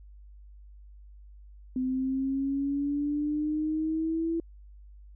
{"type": "exponential sweep", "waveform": "sine", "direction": "up", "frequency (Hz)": [255.3, 333.4], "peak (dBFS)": -26, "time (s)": [1.76, 4.4], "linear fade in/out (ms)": 2, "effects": ["added 50 Hz sine -47 dBFS peak until 5.15 s"]}